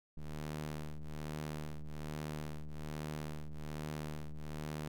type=ring-modulated tone; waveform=sawtooth; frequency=76 Hz; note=D#2; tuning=40 cents flat; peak=-33 dBFS; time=0.17-4.88 s; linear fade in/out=5 ms; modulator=76.6 Hz; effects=none